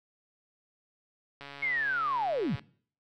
click train, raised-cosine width 0.3 ms, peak -28 dBFS, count 168, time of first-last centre 1.41-2.594 s, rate 141 Hz
sine linear sweep, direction down, 2200 to 93.6 Hz, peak -27 dBFS, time 1.62-2.56 s, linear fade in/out 10 ms
effects noise-tail reverb RT60 0.5 s tail -20 dB re dry

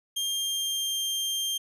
sawtooth tone with pitch glide, 3200 to 3180 Hz, G7 to G7, +35 to +24 cents, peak -24 dBFS, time 0.16-1.58 s, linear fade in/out 10 ms, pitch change -11 cents, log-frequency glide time 0.32-1.01 s, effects resampled to 32000 Hz

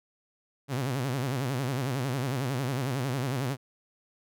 sawtooth tone with vibrato, 130.81 Hz, C3, in tune, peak -24 dBFS, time 0.68-3.57 s, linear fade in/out 50 ms, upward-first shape sine, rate 11 Hz, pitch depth 150 cents each way, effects none

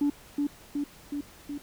sine tone with echo, 288.3 Hz, D4, 32 cents flat, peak -20 dBFS, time 0.01-0.1 s, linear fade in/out 5 ms, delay 370 ms, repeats 4, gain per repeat -3 dB, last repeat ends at 1.58 s, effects tanh soft clip ceiling -20 dBFS + pink hiss -52 dBFS RMS until 1.62 s

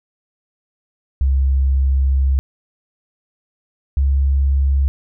sine tone pair in turn, 67.2 / 68.57 Hz, C2 / C#2, +47 / -18 cents, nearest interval unison, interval 35 cents, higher second, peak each -12 dBFS, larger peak neither, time 1.21-2.39 / 3.97-4.88 s, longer first, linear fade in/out 0 ms, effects none

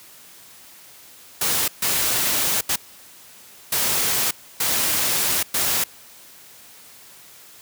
white noise bursts at uneven times, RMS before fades -21 dBFS, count 6, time 1.41-1.68 / 1.82-2.61 / 2.69-2.76 / 3.72-4.31 / 4.6-5.43 / 5.54-5.84 s, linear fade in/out 5 ms, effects white hiss -46 dBFS RMS until 7.61 s + high-pass 60 Hz 12 dB/octave

